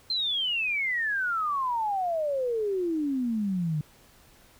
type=exponential sweep; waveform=sine; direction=down; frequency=4179 to 146.83 Hz; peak=-25 dBFS; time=0.1-3.81 s; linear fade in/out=2 ms; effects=pink hiss -57 dBFS RMS until 4.59 s